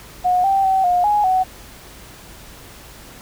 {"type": "tone with pitch steps", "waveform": "sine", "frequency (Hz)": [725, 781, 765, 714, 832, 747], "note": ["F#5", "G5", "G5", "F5", "G#5", "F#5"], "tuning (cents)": [-35, -7, -42, 38, 3, 16], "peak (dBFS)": -13, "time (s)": [0.24, 1.44], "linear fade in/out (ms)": 20, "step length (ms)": 200, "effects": ["added 50 Hz sine -46 dBFS peak until 3.21 s", "pink hiss -41 dBFS RMS until 3.21 s"]}